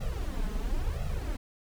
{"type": "noise with flanger", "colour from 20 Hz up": "brown", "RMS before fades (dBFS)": -31, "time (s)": [0, 1.37], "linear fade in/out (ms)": 10, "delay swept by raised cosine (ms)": [1.5, 4.8], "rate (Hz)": 0.97, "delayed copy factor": 1, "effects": []}